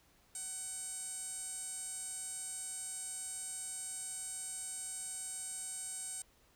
sawtooth tone with band-pass filter, 753 Hz, F#5, 30 cents sharp, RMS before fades -43 dBFS, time 0.35-6.22 s, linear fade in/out 2 ms, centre 8400 Hz, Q 8.9, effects pink hiss -68 dBFS RMS until 6.55 s

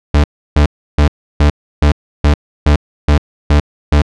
40% pulse tone bursts, 73.3 Hz, D2, 3 cents flat, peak -5 dBFS, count 10, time 0.14-4.02 s, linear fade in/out 5 ms, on 100 ms, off 320 ms, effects low-pass 5000 Hz 12 dB/octave

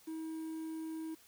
triangle tone with quantisation, 320 Hz, D#4, 49 cents sharp, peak -37 dBFS, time 0.07-1.15 s, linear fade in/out 10 ms, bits 10, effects white hiss -63 dBFS RMS until 1.27 s

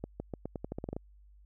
accelerating click train, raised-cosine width 2 ms, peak -23 dBFS, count 12, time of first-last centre 0.04-0.965 s, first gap 160 ms, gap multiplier 0.86, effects added 50 Hz sine -55 dBFS peak until 1.45 s

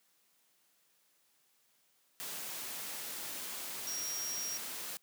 sine tone in noise, 5640 Hz, F8, 16 cents sharp, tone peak -37 dBFS, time 3.87-4.57 s, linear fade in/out 0 ms, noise white, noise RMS -42 dBFS, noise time 2.2-4.97 s, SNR +2 dB, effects white hiss -72 dBFS RMS until 5.02 s + high-pass 150 Hz 12 dB/octave

